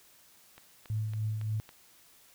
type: click train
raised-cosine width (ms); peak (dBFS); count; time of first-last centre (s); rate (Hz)
0.3; -33; 5; 0.58-1.691; 3.6
type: tone with tremolo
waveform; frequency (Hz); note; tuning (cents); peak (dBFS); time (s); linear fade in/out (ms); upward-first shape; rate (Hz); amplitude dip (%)
sine; 108.3; A2; -27; -28; 0.9-1.6; 0; triangle; 3.5; 45
effects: white hiss -60 dBFS RMS until 2.34 s